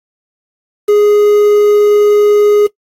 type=tone with quantisation; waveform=triangle; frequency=415.3 Hz; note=G#4; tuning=in tune; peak=-3 dBFS; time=0.88-2.67 s; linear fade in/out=10 ms; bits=5; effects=noise-tail reverb RT60 0.1 s tail -21 dB re dry + AAC 48 kbps